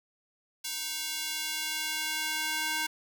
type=tone with high-pass filter sweep; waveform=square; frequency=311.1 Hz; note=D#4; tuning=in tune; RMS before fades=-33 dBFS; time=0.64-2.87 s; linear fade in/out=10 ms; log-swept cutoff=3900 to 1400 Hz; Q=0.85; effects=none